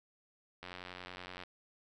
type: click train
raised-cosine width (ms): 0.3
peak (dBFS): -29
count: 74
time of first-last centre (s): 0.63-1.436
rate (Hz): 90.6
effects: none